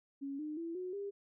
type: tone with pitch steps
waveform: sine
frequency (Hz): 277.2 / 304 / 333.5 / 365.8 / 401.2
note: C#4 / D#4 / E4 / F#4 / G4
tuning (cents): 0 / -40 / +20 / -20 / +40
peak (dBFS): -38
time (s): 0.21-1.11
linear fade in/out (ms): 20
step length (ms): 180
effects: none